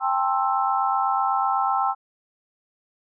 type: chord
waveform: sine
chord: A minor seventh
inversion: third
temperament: just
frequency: 792 / 880 / 1056 / 1320 Hz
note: G5 / A5 / C6 / E6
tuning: +18 / 0 / +16 / +2 cents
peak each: -23 / -28 / -26 / -25 dBFS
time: 0-1.95 s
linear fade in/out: 50 ms
effects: none